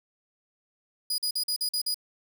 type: tone bursts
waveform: sawtooth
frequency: 4924 Hz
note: D#8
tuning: 19 cents flat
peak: -23 dBFS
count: 7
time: 1.1-1.944 s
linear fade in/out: 5 ms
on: 82 ms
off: 45 ms
effects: none